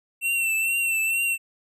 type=tone with vibrato; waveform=square; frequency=2700 Hz; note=E7; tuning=41 cents sharp; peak=-22 dBFS; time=0.21-1.38 s; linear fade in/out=50 ms; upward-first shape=triangle; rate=2.2 Hz; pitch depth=49 cents each way; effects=none